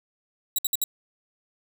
5% pulse tone bursts, 3860 Hz, B7, 40 cents flat, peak -14 dBFS, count 4, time 0.56-0.84 s, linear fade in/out 2 ms, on 25 ms, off 60 ms, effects none

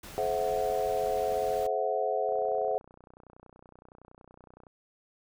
pink noise, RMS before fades -45 dBFS, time 0.03-1.67 s, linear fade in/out 5 ms
sine chord, F# half-diminished seventh, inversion first, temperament equal with one note detuned, 429 / 523.3 / 659.3 / 740 Hz, A4 / C5 / E5 / F#5, -44 / 0 / 0 / 0 cents, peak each -32 dBFS, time 0.18-2.78 s, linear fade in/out 0 ms
click train, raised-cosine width 1 ms, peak -38 dBFS, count 74, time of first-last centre 2.29-4.668 s, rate 30.7 Hz
effects none

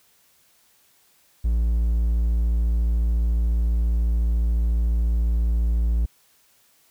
triangle tone, 57.1 Hz, A#1, 35 cents flat, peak -16 dBFS, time 1.44-6.06 s, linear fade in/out 10 ms, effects white hiss -60 dBFS RMS until 6.9 s

